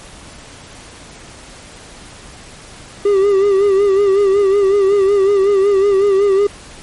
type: tone with vibrato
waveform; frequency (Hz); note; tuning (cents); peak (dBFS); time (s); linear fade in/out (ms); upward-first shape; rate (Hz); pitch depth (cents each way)
triangle; 396.4; G4; +19; -7; 3.05-6.47; 5; sine; 5.4; 62
effects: pink hiss -37 dBFS RMS until 6.82 s + MP3 48 kbps